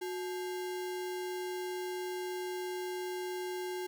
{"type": "tone with sample-and-hold", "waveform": "sine", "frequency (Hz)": 364.5, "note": "F#4", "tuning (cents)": -26, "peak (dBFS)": -35, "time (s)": [0.01, 3.87], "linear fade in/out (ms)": 10, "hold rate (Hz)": 1225, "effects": []}